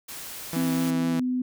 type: noise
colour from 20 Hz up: white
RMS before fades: -38 dBFS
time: 0.08-0.91 s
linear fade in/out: 10 ms
type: tone with vibrato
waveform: sawtooth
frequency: 164.81 Hz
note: E3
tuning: in tune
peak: -24 dBFS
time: 0.53-1.2 s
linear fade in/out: 2 ms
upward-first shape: sine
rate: 4.1 Hz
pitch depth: 12 cents each way
type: tone with pitch glide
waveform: sine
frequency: 259.1 to 252.2 Hz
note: C4 to B3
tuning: -17 to +36 cents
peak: -23 dBFS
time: 0.56-1.42 s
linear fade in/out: 5 ms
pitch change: -47 cents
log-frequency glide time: 0.89-1.18 s
effects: none